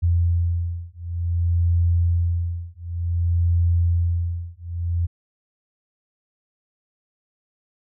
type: beating tone pair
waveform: sine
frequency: 85.5 / 86.05 Hz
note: F2 / F2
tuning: -36 / -25 cents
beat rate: 0.55 Hz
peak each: -21 dBFS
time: 0.02-5.07 s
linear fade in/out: 20 ms
effects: none